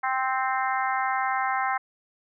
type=harmonic tone; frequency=261.6 Hz; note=C4; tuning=in tune; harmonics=3 / 4 / 5 / 6 / 7 / 8; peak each=-27 / -29 / -31 / -33 / -34 / -35 dBFS; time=0.03-1.78 s; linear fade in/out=10 ms; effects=none